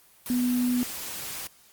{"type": "tone in noise", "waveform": "sine", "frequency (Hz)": 246.9, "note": "B3", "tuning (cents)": 0, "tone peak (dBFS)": -22, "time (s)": [0.3, 0.83], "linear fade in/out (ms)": 0, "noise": "white", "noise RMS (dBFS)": -36, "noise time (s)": [0.26, 1.47], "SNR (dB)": 11, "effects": ["white hiss -57 dBFS RMS until 1.72 s", "Opus 24 kbps"]}